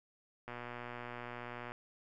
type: click train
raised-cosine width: 0.5 ms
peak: -29 dBFS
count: 151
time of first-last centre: 0.48-1.72 s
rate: 121 Hz
effects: none